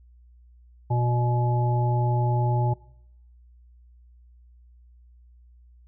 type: harmonic tone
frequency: 121.3 Hz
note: B2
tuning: 31 cents flat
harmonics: 1 / 3 / 5 / 7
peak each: -21 / -33 / -35 / -29 dBFS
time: 0.9-2.74 s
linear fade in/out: 10 ms
effects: noise-tail reverb RT60 0.7 s tail -21 dB re dry + added 60 Hz sine -50 dBFS peak until 5.87 s